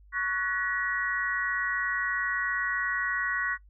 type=tone cluster; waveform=sine; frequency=1117 / 1480 / 1723 / 1916 Hz; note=C#6 / F#6 / A6 / A#6; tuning=+13 / 0 / -37 / +47 cents; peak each=-34 / -31 / -37 / -30 dBFS; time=0.12-3.58 s; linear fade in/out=50 ms; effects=noise-tail reverb RT60 0.1 s tail -20 dB re dry + added 50 Hz sine -52 dBFS peak until 3.69 s